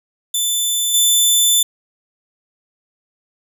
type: tone with level steps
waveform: 15% pulse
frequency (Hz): 3520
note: A7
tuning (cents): 0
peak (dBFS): -9 / -4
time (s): 0.34-1.63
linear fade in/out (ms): 5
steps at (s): 0.94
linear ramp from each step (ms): 2
effects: none